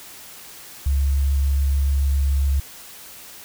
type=tone with vibrato; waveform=sine; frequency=69.3 Hz; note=C#2; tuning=in tune; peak=-16 dBFS; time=0.86-2.6 s; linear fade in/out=5 ms; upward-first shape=sine; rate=7 Hz; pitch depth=8 cents each way; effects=white hiss -41 dBFS RMS until 3.44 s